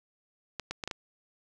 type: clicks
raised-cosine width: 0.2 ms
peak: -17 dBFS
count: 5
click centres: 0.597 / 0.71 / 0.838 / 0.876 / 0.912 s
effects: none